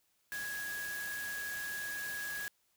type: tone in noise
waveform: sine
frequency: 1661 Hz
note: G#6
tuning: in tune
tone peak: -38 dBFS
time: 0.32-2.48 s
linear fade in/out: 0 ms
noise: white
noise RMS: -45 dBFS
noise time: 0.32-2.48 s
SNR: +4 dB
effects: white hiss -75 dBFS RMS until 2.76 s